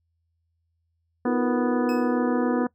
harmonic tone, 246.9 Hz, B3, in tune, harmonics 1 / 2 / 3 / 4 / 5 / 6 / 7, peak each -23 / -29 / -33 / -35 / -37 / -39 / -40 dBFS, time 1.25-2.67 s, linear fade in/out 5 ms
sine chord, Eb suspended second, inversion none, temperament just, 311.1 / 350 / 466.7 Hz, Eb4 / F4 / Bb4, 0 / +4 / +2 cents, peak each -30 / -30 / -29 dBFS, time 1.25-2.65 s, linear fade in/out 10 ms
25% pulse tone with exponential decay, 2564 Hz, E7, 49 cents flat, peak -31 dBFS, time 1.89-2.19 s, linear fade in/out 1 ms, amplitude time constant 64 ms
effects noise-tail reverb RT60 0.1 s tail -21 dB re dry + added 83 Hz sine -70 dBFS peak until 2.74 s

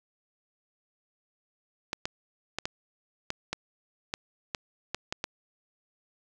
clicks, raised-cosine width 0.2 ms, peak -13 dBFS, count 11, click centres 1.931 / 2.055 / 2.586 / 2.655 / 3.304 / 3.53 / 4.139 / 4.548 / 4.946 / 5.125 / 5.241 s, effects 8-bit

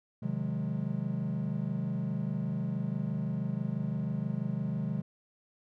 triangle chord, Ab dominant seventh, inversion first, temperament equal with one note detuned, 130.81 / 155.56 / 181.5 / 207.7 Hz, C3 / Eb3 / Gb3 / Ab3, 0 / 0 / -33 / 0 cents, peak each -34 dBFS, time 0.22-5.02 s, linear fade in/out 10 ms, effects none

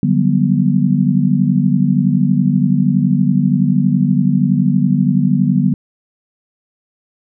sine chord, G major seventh, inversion second, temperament just, 147 / 183.75 / 196 / 245 Hz, D3 / F#3 / G3 / B3, +2 / -12 / 0 / -14 cents, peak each -16 dBFS, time 0.03-5.74 s, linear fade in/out 2 ms, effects none

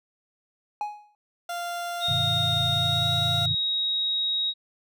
triangle tone with exponential decay, 835 Hz, G#5, 9 cents sharp, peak -22 dBFS, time 0.81-1.15 s, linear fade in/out 1 ms, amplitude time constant 72 ms
30% pulse tone, 695 Hz, F5, 9 cents flat, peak -27 dBFS, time 1.49-3.46 s, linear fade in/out 5 ms
sine tone with pitch glide, 3711 to 3791 Hz, A#7 to A#7, -9 to +28 cents, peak -23 dBFS, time 2-4.54 s, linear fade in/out 50 ms, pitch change +37 cents, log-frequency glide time 2.7-3.09 s
sine chord, G augmented, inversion none, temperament just, 98 / 122.5 / 153.12 Hz, G2 / B2 / D#3, 0 / -14 / -27 cents, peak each -31 dBFS, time 2.08-3.55 s, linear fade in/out 10 ms
effects none

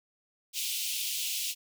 pink high-pass noise, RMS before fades -33 dBFS, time 0.53-1.55 s, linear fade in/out 50 ms, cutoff 2600 Hz, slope 48 dB/octave, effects none

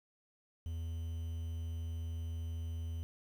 triangle tone with quantisation, 82.41 Hz, E2, in tune, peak -35 dBFS, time 0.66-3.03 s, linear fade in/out 0 ms, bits 10, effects none

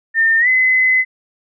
sine tone with pitch glide, 1810 to 2032 Hz, A6 to B6, +48 to +49 cents, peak -10 dBFS, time 0.14-1.05 s, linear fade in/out 50 ms, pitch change +201 cents, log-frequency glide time 0.39-0.48 s, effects none

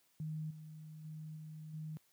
sine tone with level steps, 155.56 Hz, D#3, in tune, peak -38 / -48 / -44 / -46 / -41 dBFS, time 0.2-1.97 s, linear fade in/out 0 ms, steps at 0.5 / 1.04 / 1.36 / 1.73 s, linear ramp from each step 10 ms, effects white hiss -73 dBFS RMS until 2.12 s + high-pass 80 Hz 12 dB/octave

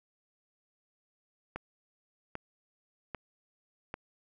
click train, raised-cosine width 0.5 ms, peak -22 dBFS, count 4, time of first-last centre 1.56-3.941 s, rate 1.26 Hz, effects none

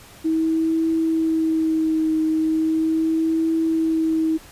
sine tone with vibrato, 320 Hz, D#4, 49 cents sharp, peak -17 dBFS, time 0.24-4.38 s, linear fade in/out 20 ms, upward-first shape triangle, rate 0.38 Hz, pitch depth 27 cents each way, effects pink hiss -45 dBFS RMS until 4.51 s + resampled to 32000 Hz

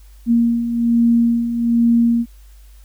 sine beating tone pair, 233.1 / 234.3 Hz, A#3 / A#3, 0 / +9 cents, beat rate 1.2 Hz, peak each -20 / -13 dBFS, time 0.26-2.26 s, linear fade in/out 50 ms, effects added 50 Hz sine -40 dBFS peak until 2.84 s + white hiss -55 dBFS RMS until 2.84 s

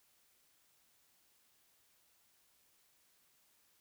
silence, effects white hiss -72 dBFS RMS until 3.8 s

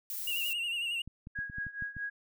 violet noise, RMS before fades -38 dBFS, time 0.1-0.53 s, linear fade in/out 0 ms
triangle tone with vibrato, 2794 Hz, F7, in tune, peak -30 dBFS, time 0.27-1.02 s, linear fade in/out 5 ms, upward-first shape sine, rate 11 Hz, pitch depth 60 cents each way
clicks, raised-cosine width 5 ms, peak -32 dBFS, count 8, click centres 1.076 / 1.271 / 1.389 / 1.499 / 1.584 / 1.667 / 1.823 / 1.967 s
sine tone with tremolo, 1649 Hz, G#6, 13 cents flat, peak -32 dBFS, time 1.35-2.1 s, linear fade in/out 10 ms, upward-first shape triangle, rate 4.7 Hz, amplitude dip 90%
effects none

